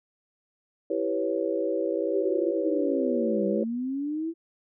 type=chord; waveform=sine; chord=C# half-diminished seventh; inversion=first; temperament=equal; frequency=329.6 / 392 / 493.9 / 554.4 Hz; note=E4 / G4 / B4 / C#5; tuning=0 / 0 / 0 / 0 cents; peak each=-30 dBFS; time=0.9-3.64 s; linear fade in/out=5 ms
type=linear two-way sweep; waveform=sine; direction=down then up; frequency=398.5 to 196 to 336 Hz; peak=-27 dBFS; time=2.12-4.34 s; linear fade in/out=50 ms; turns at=3.47 s
effects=none